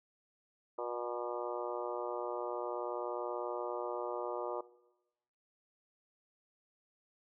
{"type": "harmonic tone with a mistuned harmonic", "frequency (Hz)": 120.5, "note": "B2", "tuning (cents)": -42, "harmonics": [3, 4, 5, 6, 7, 8, 9, 10], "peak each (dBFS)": [-43, -41, -42, -48, -47, -45, -49, -47], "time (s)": [0.78, 4.61], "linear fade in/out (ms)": 5, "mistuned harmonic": 6, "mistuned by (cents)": 22, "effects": ["noise-tail reverb RT60 1.0 s tail -20 dB re dry"]}